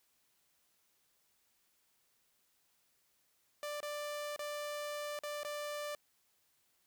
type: tone with dropouts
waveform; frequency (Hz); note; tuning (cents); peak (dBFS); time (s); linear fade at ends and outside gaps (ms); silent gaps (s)
sawtooth; 590; D5; +8; -35; 3.63-5.95; 1; 3.804-3.829 / 4.362-4.392 / 5.19-5.235 / 5.433-5.448
effects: white hiss -75 dBFS RMS until 6.86 s